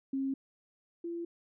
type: tone pair in turn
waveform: sine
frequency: 270 / 340.2 Hz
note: C#4 / F4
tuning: -45 / -45 cents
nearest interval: major third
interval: 400 cents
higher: second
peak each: -30 / -35 dBFS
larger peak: first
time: 0.13-0.34 / 1.04-1.25 s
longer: neither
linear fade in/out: 5 ms
effects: none